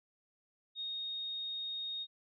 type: tone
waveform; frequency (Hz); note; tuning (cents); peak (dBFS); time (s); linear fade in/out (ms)
sine; 3720; A#7; -4; -37; 0.75-2.07; 50
effects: none